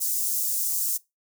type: high-pass noise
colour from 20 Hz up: white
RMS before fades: -26 dBFS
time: 0-0.98 s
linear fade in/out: 20 ms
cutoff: 6300 Hz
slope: 24 dB/octave
effects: noise-tail reverb RT60 0.2 s tail -21 dB re dry